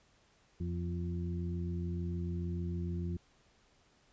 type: harmonic tone with a mistuned harmonic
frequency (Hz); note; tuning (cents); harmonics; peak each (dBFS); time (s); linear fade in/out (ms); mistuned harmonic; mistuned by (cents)
86.8; F2; -10; 1 / 2 / 3 / 4; -36 / -38 / -51 / -45; 0.6-3.17; 5; 3; -33
effects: pink hiss -68 dBFS RMS until 4.12 s + resampled to 16000 Hz